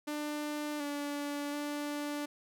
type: tone with pitch steps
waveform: sawtooth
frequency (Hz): 297.7 / 288.6 / 292.6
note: D4 / D4 / D4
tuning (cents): +24 / -30 / -6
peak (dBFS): -31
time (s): 0.07-2.26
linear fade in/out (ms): 10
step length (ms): 730
effects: none